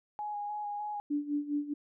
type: tone with vibrato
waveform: sine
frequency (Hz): 830.6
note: G#5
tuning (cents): 0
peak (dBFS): -34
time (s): 0.19-1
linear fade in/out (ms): 0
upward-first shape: square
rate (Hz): 3.3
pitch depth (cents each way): 15
type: tone with tremolo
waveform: sine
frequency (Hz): 291.7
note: D4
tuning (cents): -12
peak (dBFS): -27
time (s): 1.1-1.74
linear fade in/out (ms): 10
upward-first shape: sine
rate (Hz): 4.9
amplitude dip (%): 80
effects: none